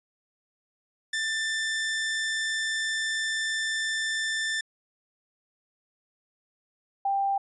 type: tone pair in turn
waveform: sawtooth / sine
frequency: 1777 / 790.1 Hz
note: A6 / G5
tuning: +17 / +13 cents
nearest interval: octave + major second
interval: 1404 cents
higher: first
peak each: -23 dBFS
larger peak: neither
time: 1.13-4.61 / 7.05-7.38 s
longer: first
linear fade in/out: 5 ms
effects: resampled to 22050 Hz